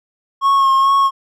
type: tone with vibrato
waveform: triangle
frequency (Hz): 1088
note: C#6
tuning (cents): -33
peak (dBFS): -8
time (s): 0.41-1.11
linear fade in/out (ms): 50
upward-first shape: sine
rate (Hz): 2.3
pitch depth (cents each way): 24
effects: none